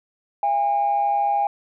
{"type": "tone pair together", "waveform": "sine", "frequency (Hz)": [677.9, 811], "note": ["E5", "G#5"], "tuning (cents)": [48, -41], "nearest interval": "minor third", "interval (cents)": 311, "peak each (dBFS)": [-26, -17], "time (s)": [0.43, 1.47], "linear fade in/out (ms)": 2, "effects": ["tanh soft clip ceiling -13 dBFS"]}